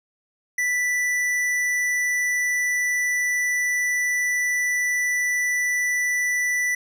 sine tone with tanh clipping, 1975.5 Hz, B6, in tune, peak -22 dBFS, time 0.58-6.75 s, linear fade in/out 5 ms, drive 14 dB, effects none

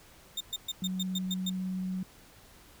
35% pulse tone bursts, 3637 Hz, A#7, 43 cents flat, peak -29 dBFS, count 8, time 0.37-1.498 s, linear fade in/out 5 ms, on 36 ms, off 120 ms
sine tone with vibrato, 185.9 Hz, F#3, 8 cents sharp, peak -31 dBFS, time 0.82-2.03 s, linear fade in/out 2 ms, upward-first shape sine, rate 18 Hz, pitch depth 9 cents each way
effects pink hiss -56 dBFS RMS until 2.8 s

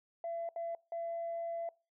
sine tone bursts at uneven times, 674 Hz, E5, 38 cents sharp, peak -35 dBFS, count 3, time 0.24-0.49 / 0.56-0.75 / 0.92-1.69 s, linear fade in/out 2 ms, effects noise-tail reverb RT60 0.3 s tail -23 dB re dry + tanh soft clip ceiling -32 dBFS

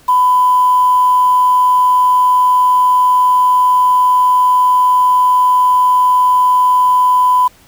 sine tone with quantisation, 1000 Hz, B5, 21 cents sharp, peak -7 dBFS, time 0.08-7.48 s, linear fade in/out 10 ms, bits 5, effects pink hiss -46 dBFS RMS until 7.67 s

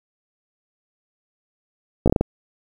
slowing click train, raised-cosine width 2 ms, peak -3 dBFS, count 6, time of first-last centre 2.06-2.21 s, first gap 16 ms, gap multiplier 1.32, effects 7-bit

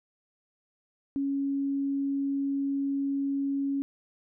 sine tone, 277.2 Hz, C#4, in tune, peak -26 dBFS, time 1.16-3.82 s, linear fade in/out 0 ms, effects none

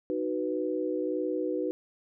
sine chord, B major, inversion first, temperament just, 308.7 / 370.4 / 493.9 Hz, D#4 / F#4 / B4, -14 / +2 / 0 cents, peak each -32 dBFS, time 0.1-1.71 s, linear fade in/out 0 ms, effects none

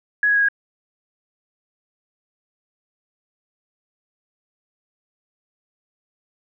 sine tone with pitch steps, 1676 / 1663.5 / 1651 / 1638.7 Hz, G#6 / G#6 / G#6 / G#6, +15 / +2 / -11 / -24 cents, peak -14 dBFS, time 0.23-0.486 s, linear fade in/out 2 ms, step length 64 ms, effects none

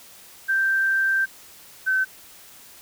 sine tone pair in turn, 1568 / 1532.2 Hz, G6 / G6, 0 / -40 cents, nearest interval unison, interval 40 cents, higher first, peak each -18 dBFS, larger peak neither, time 0.48-1.26 / 1.86-2.05 s, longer first, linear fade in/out 20 ms, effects white hiss -47 dBFS RMS until 2.81 s

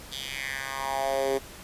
10% pulse tone with high-pass filter sweep, 135.6 Hz, C#3, 38 cents flat, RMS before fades -30 dBFS, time 0.11-1.39 s, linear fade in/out 20 ms, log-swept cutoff 3700 to 370 Hz, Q 3.4, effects pink hiss -45 dBFS RMS until 1.63 s + resampled to 32000 Hz

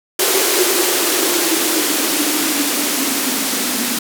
violet noise with band-pass filter sweep, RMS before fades -17 dBFS, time 0.19-3.99 s, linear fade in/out 5 ms, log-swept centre 390 to 240 Hz, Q 9.4, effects none

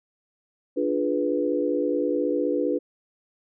sine chord, D diminished seventh, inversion none, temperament equal with one note detuned, 293.7 / 349.2 / 418.9 / 493.9 Hz, D4 / F4 / Ab4 / Cb5, 0 / 0 / +15 / 0 cents, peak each -26 / -28 / -29 / -26 dBFS, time 0.76-2.79 s, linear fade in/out 20 ms, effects none

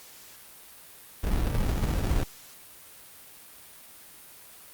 brown noise with sample-and-hold, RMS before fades -26 dBFS, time 1.23-2.24 s, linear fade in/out 10 ms, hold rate 1050 Hz, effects white hiss -49 dBFS RMS until 4.73 s + Opus 48 kbps

